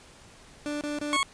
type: tone bursts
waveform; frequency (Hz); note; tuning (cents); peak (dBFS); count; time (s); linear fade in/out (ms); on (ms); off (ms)
30% pulse; 294.5; D4; +5; -27; 3; 0.66-1.164; 0; 150; 27
type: tone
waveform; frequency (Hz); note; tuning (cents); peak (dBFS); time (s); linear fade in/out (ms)
20% pulse; 1100; C#6; -14; -18; 1.13-1.23; 0
effects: pink hiss -52 dBFS RMS until 1.33 s + resampled to 22050 Hz